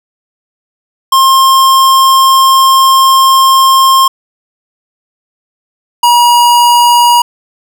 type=tone pair in turn; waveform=square; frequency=1064 / 958.4 Hz; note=C6 / A#5; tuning=+29 / +48 cents; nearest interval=major second; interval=181 cents; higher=first; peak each=-4 dBFS; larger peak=neither; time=1.12-4.08 / 6.03-7.22 s; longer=first; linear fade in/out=5 ms; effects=none